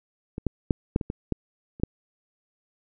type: clicks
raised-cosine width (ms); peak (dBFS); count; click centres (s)
3; -19 / -11 / -7 / -7 / -18 / -16 / -11 / -30 / -8; 9; 0.381 / 0.467 / 0.708 / 0.961 / 1.012 / 1.101 / 1.323 / 1.799 / 1.835
effects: none